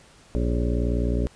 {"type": "harmonic tone with a mistuned harmonic", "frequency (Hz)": 59.7, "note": "A#1", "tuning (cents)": 42, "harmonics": [1, 2, 3, 4, 5, 6, 7, 9, 10], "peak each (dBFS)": [-23, -29, -33, -30, -32, -37, -32, -38, -38], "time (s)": [0.35, 1.27], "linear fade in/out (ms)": 0, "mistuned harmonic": 10, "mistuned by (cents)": -51, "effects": ["pink hiss -53 dBFS RMS until 1.35 s", "resampled to 22050 Hz"]}